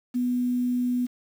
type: tone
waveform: sine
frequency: 246.9 Hz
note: B3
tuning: in tune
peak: -22 dBFS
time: 0.14-1.07 s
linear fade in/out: 20 ms
effects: 8-bit